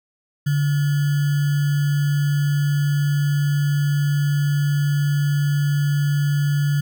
sine tone with sample-and-hold, 144.5 Hz, D3, 28 cents flat, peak -16 dBFS, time 0.46-6.81 s, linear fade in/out 10 ms, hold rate 1575 Hz, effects none

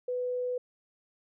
sine tone, 497.1 Hz, B4, 11 cents sharp, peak -29 dBFS, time 0.08-0.58 s, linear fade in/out 5 ms, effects none

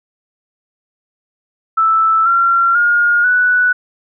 sine tone with pitch steps, 1318.5 / 1370.5 / 1424.6 / 1480.8 Hz, E6 / F6 / F6 / F#6, 0 / -33 / +34 / +1 cents, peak -9 dBFS, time 1.77-3.73 s, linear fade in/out 10 ms, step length 490 ms, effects none

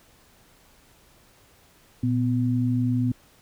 sine tone pair together, 118.1 / 250.2 Hz, A#2 / B3, +23 / +23 cents, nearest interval octave + minor second, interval 1300 cents, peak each -23 dBFS, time 2.03-3.12 s, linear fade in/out 5 ms, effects pink hiss -57 dBFS RMS until 3.41 s

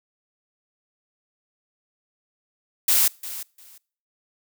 blue noise with echo, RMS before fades -18 dBFS, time 2.88-3.08 s, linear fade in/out 5 ms, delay 350 ms, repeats 2, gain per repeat -15 dB, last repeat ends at 3.78 s, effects noise-tail reverb RT60 0.5 s tail -25 dB re dry

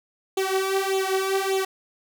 sawtooth tone with flanger, 384.5 Hz, G4, 33 cents flat, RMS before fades -24 dBFS, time 0.37-1.65 s, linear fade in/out 5 ms, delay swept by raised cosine 0.28 to 3.48 ms, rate 1.7 Hz, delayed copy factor +0.9, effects none

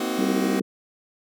sawtooth chord, C half-diminished seventh, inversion third, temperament just, 235.5 / 261.6 / 314 / 376.7 Hz, Bb3 / C4 / Eb4 / Gb4, +18 / 0 / +16 / +31 cents, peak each -26 dBFS, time 0-0.6 s, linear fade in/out 5 ms
harmonic tone, 65.3 Hz, C2, 3 cents flat, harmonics 3 / 4 / 5 / 6 / 7, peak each -26 / -28 / -30 / -32 / -33 dBFS, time 0.18-0.62 s, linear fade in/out 10 ms
effects none

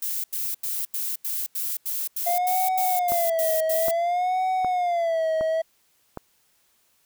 violet noise bursts, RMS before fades -28 dBFS, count 13, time 0.02-3.912 s, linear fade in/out 5 ms, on 220 ms, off 86 ms
triangle tone with vibrato, 691 Hz, F5, 19 cents flat, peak -19 dBFS, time 2.26-5.62 s, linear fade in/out 10 ms, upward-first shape sine, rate 0.56 Hz, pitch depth 140 cents each way
click train, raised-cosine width 1 ms, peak -18 dBFS, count 5, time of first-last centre 3.12-6.173 s, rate 1.31 Hz
effects white hiss -65 dBFS RMS until 7.05 s

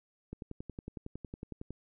click train, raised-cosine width 3 ms, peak -28 dBFS, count 16, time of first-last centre 0.33-1.706 s, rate 10.9 Hz, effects none

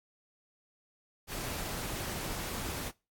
pink noise, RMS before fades -38 dBFS, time 1.27-2.92 s, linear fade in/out 50 ms, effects noise-tail reverb RT60 0.3 s tail -24 dB re dry + AAC 64 kbps

